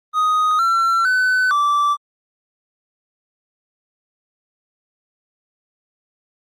triangle tone with pitch steps, 1248 / 1352 / 1508 / 1165 Hz, D#6 / E6 / F#6 / D6, +5 / +43 / +32 / -14 cents, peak -12 dBFS, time 0.13-1.97 s, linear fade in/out 50 ms, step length 460 ms, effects Opus 32 kbps

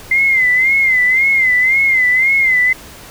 sine tone with vibrato, 2077 Hz, C7, 13 cents flat, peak -9 dBFS, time 0.11-2.73 s, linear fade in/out 5 ms, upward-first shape sine, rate 1.9 Hz, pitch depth 84 cents each way, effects pink hiss -36 dBFS RMS until 3.1 s

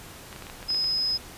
clicks, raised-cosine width 0.3 ms, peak -24 dBFS, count 9, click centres 0.328 / 0.362 / 0.423 / 0.468 / 0.499 / 0.628 / 0.704 / 0.746 / 0.843 s
sine tone, 5070 Hz, D#8, 32 cents sharp, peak -23 dBFS, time 0.68-1.18 s, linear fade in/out 20 ms
effects pink hiss -44 dBFS RMS until 1.37 s + resampled to 32000 Hz

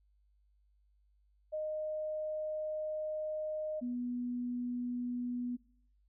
sine tone pair in turn, 617 / 244.9 Hz, D#5 / B3, -15 / -14 cents, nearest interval octave + major third, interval 1599 cents, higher first, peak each -34 / -34 dBFS, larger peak neither, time 1.52-3.81 / 3.81-5.57 s, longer first, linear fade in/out 20 ms, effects noise-tail reverb RT60 0.6 s tail -21 dB re dry + added 50 Hz sine -67 dBFS peak until 6.08 s

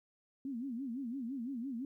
sine tone with vibrato, 252.2 Hz, B3, 36 cents sharp, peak -37 dBFS, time 0.45-1.85 s, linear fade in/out 2 ms, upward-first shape sine, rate 5.9 Hz, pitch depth 190 cents each way, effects 13-bit

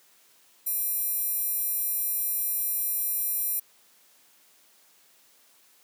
square tone with high-pass filter, 805 Hz, G5, 46 cents sharp, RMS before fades -28 dBFS, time 0.66-3.6 s, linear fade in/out 10 ms, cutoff 12000 Hz, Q 3.5, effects white hiss -60 dBFS RMS until 5.83 s + high-pass 200 Hz 12 dB/octave

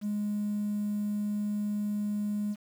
triangle tone, 207.7 Hz, G#3, in tune, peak -25 dBFS, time 0.01-2.56 s, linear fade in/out 50 ms, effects tanh soft clip ceiling -25 dBFS + 9-bit

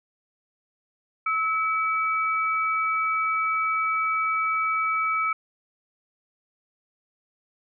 sine tone pair together, 1301 / 2289 Hz, E6 / D7, -23 / -45 cents, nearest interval minor seventh, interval 978 cents, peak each -23 / -27 dBFS, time 1.26-5.33 s, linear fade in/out 5 ms, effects none

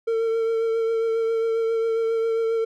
triangle tone with vibrato, 453.1 Hz, A#4, 49 cents flat, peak -18 dBFS, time 0.07-2.65 s, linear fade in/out 10 ms, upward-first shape triangle, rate 7.4 Hz, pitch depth 23 cents each way, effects none

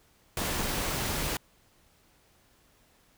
pink noise, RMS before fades -31 dBFS, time 0.37-1.37 s, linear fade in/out 2 ms, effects pink hiss -64 dBFS RMS until 3.17 s

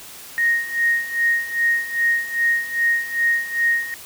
sine tone with tremolo, 1864.7 Hz, A#6, in tune, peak -14 dBFS, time 0.38-3.94 s, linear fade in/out 0 ms, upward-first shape sine, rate 2.5 Hz, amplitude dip 80%, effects white hiss -39 dBFS RMS until 4.05 s

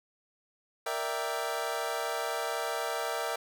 25% pulse chord, E half-diminished seventh, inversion second, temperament equal, 466.2 / 587.3 / 659.3 / 784 Hz, Bb4 / D5 / E5 / G5, 0 / 0 / 0 / 0 cents, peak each -33 / -34 / -32 / -34 dBFS, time 0.86-3.36 s, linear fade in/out 5 ms, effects none

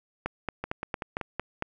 two click trains, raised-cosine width 0.5 ms, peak -17 / -14 dBFS, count 4 / 7, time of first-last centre 0.64-1.213 / 0.26-1.624 s, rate 5.24 / 4.4 Hz, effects none

